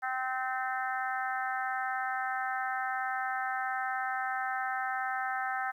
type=harmonic tone; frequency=258.5 Hz; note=C4; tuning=21 cents flat; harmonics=3 / 4 / 5 / 6 / 7 / 8; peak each=-34 / -46 / -37 / -37 / -39 / -48 dBFS; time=0.02-5.72 s; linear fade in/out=20 ms; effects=11-bit